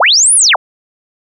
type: linear two-way sweep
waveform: sine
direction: up then down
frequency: 450.1 to 10548 to 450.1 Hz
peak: -5 dBFS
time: 0-0.56 s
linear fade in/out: 5 ms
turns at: 0.35 s
effects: none